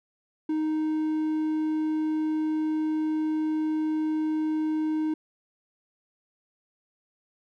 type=tone; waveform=triangle; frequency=311.1 Hz; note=D#4; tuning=in tune; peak=-22 dBFS; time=0.49-5.14 s; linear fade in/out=5 ms; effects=none